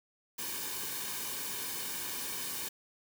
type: noise with comb filter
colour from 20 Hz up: white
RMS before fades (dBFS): -38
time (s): 0.38-2.69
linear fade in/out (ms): 10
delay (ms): 1.5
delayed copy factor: -0.65
effects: none